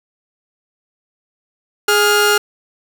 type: tone pair together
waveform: sawtooth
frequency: 415.3 / 1411.1 Hz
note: G#4 / F6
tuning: 0 / +17 cents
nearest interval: octave + major sixth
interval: 2117 cents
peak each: -10 dBFS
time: 1.88-2.38 s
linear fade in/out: 5 ms
effects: none